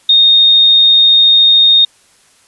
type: tone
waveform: sine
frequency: 3693 Hz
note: A#7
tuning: 17 cents flat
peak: -4 dBFS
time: 0.09-1.85 s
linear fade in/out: 5 ms
effects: white hiss -49 dBFS RMS until 2.47 s + resampled to 24000 Hz